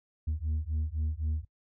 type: beating tone pair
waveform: sine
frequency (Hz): 75.7 / 79.6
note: D#2 / D#2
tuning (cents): -47 / +40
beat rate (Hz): 3.9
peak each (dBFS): -30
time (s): 0.27-1.45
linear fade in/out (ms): 10
effects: noise-tail reverb RT60 0.1 s tail -20 dB re dry + tanh soft clip ceiling -26 dBFS